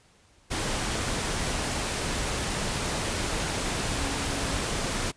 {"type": "tone in noise", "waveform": "sine", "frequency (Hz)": 277.2, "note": "C#4", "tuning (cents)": 0, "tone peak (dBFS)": -38, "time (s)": [3.9, 4.57], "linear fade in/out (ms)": 20, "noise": "pink", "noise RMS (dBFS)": -29, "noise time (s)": [0.5, 5.12], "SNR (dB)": -12, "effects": ["pink hiss -60 dBFS RMS until 5.16 s", "resampled to 22050 Hz"]}